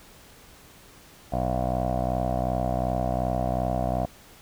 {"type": "tone with low-pass filter", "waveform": "15% pulse", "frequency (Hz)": 62.7, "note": "B1", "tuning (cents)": 27, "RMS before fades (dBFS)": -26, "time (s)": [1.32, 4.06], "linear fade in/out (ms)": 10, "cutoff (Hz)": 720, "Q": 7.5, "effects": ["pink hiss -51 dBFS RMS until 4.41 s"]}